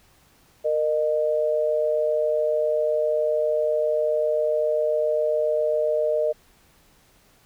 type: tone pair together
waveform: sine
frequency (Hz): 463.6 / 611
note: A#4 / D#5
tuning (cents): -10 / -32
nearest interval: perfect fourth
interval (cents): 478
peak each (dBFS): -24 / -21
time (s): 0.64-6.33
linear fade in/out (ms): 20
effects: pink hiss -58 dBFS RMS until 7.45 s